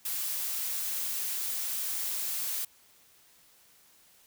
blue noise, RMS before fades -33 dBFS, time 0.05-2.65 s, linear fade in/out 5 ms, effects white hiss -61 dBFS RMS until 4.26 s

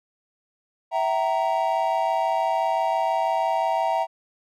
triangle chord, E diminished, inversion none, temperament equal with one note detuned, 659.3 / 765.2 / 932.3 Hz, E5 / G5 / Bb5, 0 / -42 / 0 cents, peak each -23 dBFS, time 0.91-4.07 s, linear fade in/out 50 ms, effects none

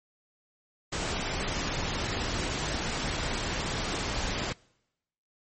pink noise, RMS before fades -31 dBFS, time 0.92-4.53 s, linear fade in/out 10 ms, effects noise-tail reverb RT60 0.9 s tail -25 dB re dry + MP3 32 kbps

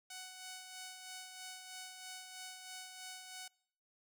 5% pulse tone with tremolo, 744 Hz, F#5, 9 cents sharp, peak -34 dBFS, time 0.1-3.48 s, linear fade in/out 5 ms, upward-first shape sine, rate 3.1 Hz, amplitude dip 45%, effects noise-tail reverb RT60 0.6 s tail -24 dB re dry

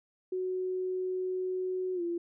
sine tone with pitch glide, 370 to 343.2 Hz, F#4 to F4, 0 to -30 cents, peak -30 dBFS, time 0.32-2.18 s, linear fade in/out 5 ms, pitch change -130 cents, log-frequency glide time 1.94-2.02 s, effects none

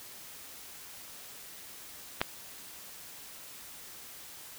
clicks, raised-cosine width 0.3 ms, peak -26 / -10 dBFS, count 2, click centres 2.207 / 2.215 s, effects white hiss -48 dBFS RMS until 4.58 s

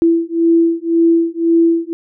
sine beating tone pair, 332.4 / 334.3 Hz, E4 / E4, +15 / +24 cents, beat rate 1.9 Hz, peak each -13 dBFS, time 0.02-1.93 s, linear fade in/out 0 ms, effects none

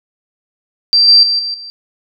sine tone with level steps, 4699 Hz, D8, in tune, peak -6 / -3 / -11 / -17 / -27 dBFS, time 0.93-1.7 s, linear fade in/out 0 ms, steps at 1.08 / 1.23 / 1.39 / 1.54 s, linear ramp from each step 2 ms, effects none

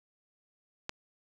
click, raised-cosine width 0.2 ms, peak -17 dBFS, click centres 0.894 s, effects none

